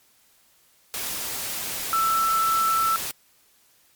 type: tone in noise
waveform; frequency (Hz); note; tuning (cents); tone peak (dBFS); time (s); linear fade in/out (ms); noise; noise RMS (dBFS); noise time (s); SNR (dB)
sine; 1326; E6; +10; -19; 1.93-2.96; 0; white; -30; 0.94-3.11; +8
effects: white hiss -60 dBFS RMS until 3.95 s + MP3 96 kbps